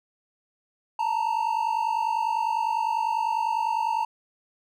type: tone pair together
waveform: triangle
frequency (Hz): 882.3 / 932.3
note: A5 / A#5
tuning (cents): +5 / 0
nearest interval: minor second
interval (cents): 95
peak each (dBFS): -24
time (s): 0.99-4.05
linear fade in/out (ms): 5
effects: none